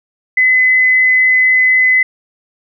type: tone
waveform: sine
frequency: 2024 Hz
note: B6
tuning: 42 cents sharp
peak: -7 dBFS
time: 0.37-2.03 s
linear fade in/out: 5 ms
effects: none